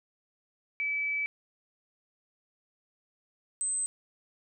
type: tone pair in turn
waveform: sine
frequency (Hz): 2300 / 8196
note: D7 / C9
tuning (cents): -37 / -37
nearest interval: octave + minor seventh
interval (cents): 2200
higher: second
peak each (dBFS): -28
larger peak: neither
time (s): 0.8-1.26 / 3.61-3.86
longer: first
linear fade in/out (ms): 0
effects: none